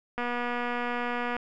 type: click train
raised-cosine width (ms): 0.5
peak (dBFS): -17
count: 288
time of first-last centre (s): 0.18-1.366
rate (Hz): 242
effects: none